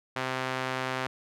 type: tone with band-pass filter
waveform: sawtooth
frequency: 130 Hz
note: C3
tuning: 11 cents flat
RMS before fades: -32 dBFS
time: 0.16-1.07 s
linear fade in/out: 5 ms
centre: 1600 Hz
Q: 0.72
effects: none